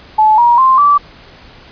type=tone with pitch steps; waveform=sine; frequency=863 / 952 / 1050.3 / 1158.6 Hz; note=A5 / A#5 / C6 / D6; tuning=-34 / +36 / +6 / -24 cents; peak=-5 dBFS; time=0.18-0.98 s; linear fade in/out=10 ms; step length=200 ms; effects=pink hiss -39 dBFS RMS until 1.71 s + resampled to 11025 Hz